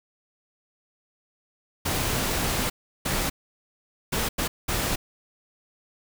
pink noise bursts at uneven times, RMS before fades -26 dBFS, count 5, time 1.85-2.7 / 3.05-3.3 / 4.12-4.29 / 4.38-4.48 / 4.68-4.96 s, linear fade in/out 10 ms, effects none

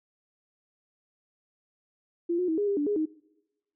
sine tone with pitch steps, 342.5 / 361.4 / 320.8 / 411 / 401 / 291.7 / 413.8 / 312.5 Hz, F4 / F#4 / E4 / G#4 / G4 / D4 / G#4 / D#4, -34 / -41 / -47 / -18 / +39 / -12 / -6 / +8 cents, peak -24 dBFS, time 2.29-3.058 s, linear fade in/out 10 ms, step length 96 ms, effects noise-tail reverb RT60 1.0 s tail -24 dB re dry

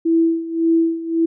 sine tone with tremolo, 329.6 Hz, E4, in tune, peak -11 dBFS, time 0.05-1.26 s, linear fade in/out 10 ms, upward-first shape sine, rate 1.8 Hz, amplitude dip 80%, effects none

